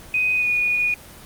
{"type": "tone with pitch glide", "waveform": "sine", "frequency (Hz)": [2500, 2457], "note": ["D#7", "D#7"], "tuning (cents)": [8, -22], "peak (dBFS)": -17, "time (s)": [0.14, 0.94], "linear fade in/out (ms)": 2, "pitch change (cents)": -30, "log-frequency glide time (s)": [0.36, 0.48], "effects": ["pink hiss -42 dBFS RMS until 1.25 s", "Opus 24 kbps"]}